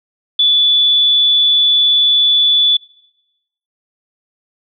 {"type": "tone", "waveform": "sine", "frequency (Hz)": 3459, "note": "A7", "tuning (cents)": -30, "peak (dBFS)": -8, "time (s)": [0.39, 2.77], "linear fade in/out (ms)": 5, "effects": ["noise-tail reverb RT60 0.9 s tail -22 dB re dry"]}